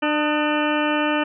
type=harmonic tone with a mistuned harmonic; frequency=299.1 Hz; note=D4; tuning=32 cents sharp; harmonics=1 / 2 / 3 / 4 / 5 / 6 / 8 / 9 / 10; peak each=-22 / -25 / -27 / -28 / -29 / -30 / -31 / -32 / -32 dBFS; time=0.02-1.24 s; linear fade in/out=10 ms; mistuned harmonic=4; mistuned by=+62 cents; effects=none